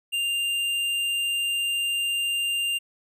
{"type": "tone with hard clipping", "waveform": "triangle", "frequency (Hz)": 2794, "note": "F7", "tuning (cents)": 0, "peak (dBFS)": -25, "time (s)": [0.12, 2.79], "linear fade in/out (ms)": 20, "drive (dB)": 13, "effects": []}